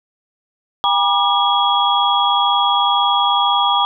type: tone cluster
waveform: sine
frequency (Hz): 803 / 965 / 1195 / 3323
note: G5 / B5 / D6 / G#7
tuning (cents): +41 / -40 / +30 / 0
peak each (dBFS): -18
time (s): 0.84-3.85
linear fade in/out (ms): 0
effects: none